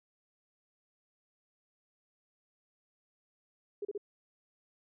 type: tone bursts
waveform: sine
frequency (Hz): 408.6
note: G#4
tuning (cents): -28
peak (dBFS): -34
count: 3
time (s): 3.82-3.978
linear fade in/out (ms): 5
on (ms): 30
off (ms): 34
effects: none